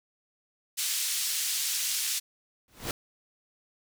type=band-pass noise; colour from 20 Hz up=white; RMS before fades=-30 dBFS; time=0.77-2.2 s; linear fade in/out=20 ms; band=2900 to 10000 Hz; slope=12 dB/octave
type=noise with exponential growth; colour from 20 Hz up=pink; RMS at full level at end=-28 dBFS; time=2.68-2.91 s; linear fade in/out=1 ms; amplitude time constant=48 ms
effects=none